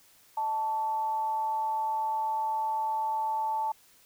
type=tone with amplitude modulation; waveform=sine; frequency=880 Hz; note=A5; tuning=in tune; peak=-25 dBFS; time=0.37-3.72 s; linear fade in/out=5 ms; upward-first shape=sine; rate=252 Hz; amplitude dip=40%; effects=white hiss -60 dBFS RMS until 4.05 s